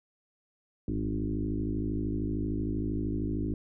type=tone with frequency modulation; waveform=sine; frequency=180 Hz; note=F#3; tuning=47 cents flat; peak=-28 dBFS; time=0.88-3.54 s; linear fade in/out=2 ms; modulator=53 Hz; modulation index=3.1; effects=none